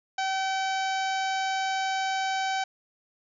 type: harmonic tone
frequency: 767 Hz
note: G5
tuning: 38 cents flat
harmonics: 1 / 2 / 3 / 4 / 5 / 6 / 7 / 8 / 9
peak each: -27 / -33 / -37 / -39 / -41 / -43 / -44 / -45 / -46 dBFS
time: 0.18-2.64 s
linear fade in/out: 5 ms
effects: none